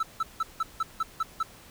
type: tone bursts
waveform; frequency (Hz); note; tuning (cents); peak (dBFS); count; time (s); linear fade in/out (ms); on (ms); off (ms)
triangle; 1318.5; E6; 0; -22; 8; 0-1.43; 5; 30; 170
effects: pink hiss -51 dBFS RMS until 1.7 s